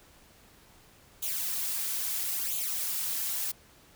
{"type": "noise with flanger", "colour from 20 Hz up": "blue", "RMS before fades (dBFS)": -32, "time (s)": [1.22, 3.52], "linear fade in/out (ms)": 10, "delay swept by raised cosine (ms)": [0.28, 4.58], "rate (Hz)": 0.75, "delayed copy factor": 0.75, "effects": ["pink hiss -58 dBFS RMS until 3.95 s"]}